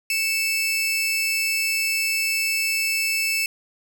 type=tone pair together; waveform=sawtooth; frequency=2217 / 2637 Hz; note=C#7 / E7; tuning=0 / 0 cents; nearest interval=minor third; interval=300 cents; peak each=-26 / -18 dBFS; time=0.1-3.46 s; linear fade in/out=2 ms; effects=none